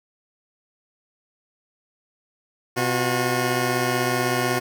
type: tone pair together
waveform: 10% pulse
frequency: 125.7 / 361.1 Hz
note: B2 / F#4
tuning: +31 / -42 cents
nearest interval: octave + tritone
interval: 1827 cents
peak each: -15 dBFS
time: 2.76-4.6 s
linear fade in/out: 20 ms
effects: none